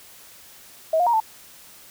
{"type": "tone with pitch steps", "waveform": "sine", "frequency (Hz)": [641, 711, 941, 882], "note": ["E5", "F5", "A#5", "A5"], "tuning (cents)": [-49, 31, 16, 4], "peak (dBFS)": -16, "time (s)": [0.93, 1.202], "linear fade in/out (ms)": 5, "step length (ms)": 68, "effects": ["white hiss -47 dBFS RMS until 1.9 s"]}